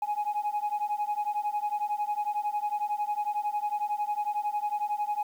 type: beating tone pair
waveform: sine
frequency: 829 / 840 Hz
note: G#5 / G#5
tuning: -3 / +19 cents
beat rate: 11 Hz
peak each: -29 dBFS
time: 0.02-5.23 s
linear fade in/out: 5 ms
effects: tanh soft clip ceiling -23 dBFS + 9-bit